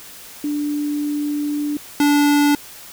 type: tone pair in turn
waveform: sine / square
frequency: 293.7 / 290.5 Hz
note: D4 / D4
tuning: 0 / -19 cents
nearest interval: unison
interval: 19 cents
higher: first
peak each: -19 / -13 dBFS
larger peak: second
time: 0.44-1.77 / 2-2.55 s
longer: first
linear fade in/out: 2 ms
effects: white hiss -39 dBFS RMS until 2.92 s